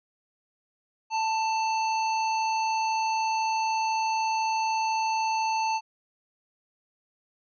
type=tone; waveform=square; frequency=886 Hz; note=A5; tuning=12 cents sharp; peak=-25 dBFS; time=1.1-5.81 s; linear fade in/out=50 ms; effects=resampled to 16000 Hz